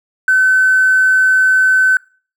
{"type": "tone with hard clipping", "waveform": "triangle", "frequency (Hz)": 1522, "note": "F#6", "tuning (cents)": 48, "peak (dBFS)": -8, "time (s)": [0.28, 1.97], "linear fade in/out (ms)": 2, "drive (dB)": 3, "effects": ["noise-tail reverb RT60 0.4 s tail -23 dB re dry"]}